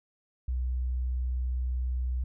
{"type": "tone", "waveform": "sine", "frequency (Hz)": 62.6, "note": "B1", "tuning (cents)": 24, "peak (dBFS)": -27, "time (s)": [0.48, 2.24], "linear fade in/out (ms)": 5, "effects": []}